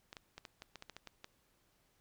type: clicks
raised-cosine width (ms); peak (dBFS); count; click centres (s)
0.2; -30; 11; 0.129 / 0.168 / 0.38 / 0.452 / 0.621 / 0.757 / 0.824 / 0.897 / 0.966 / 1.073 / 1.244
effects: pink hiss -74 dBFS RMS until 2 s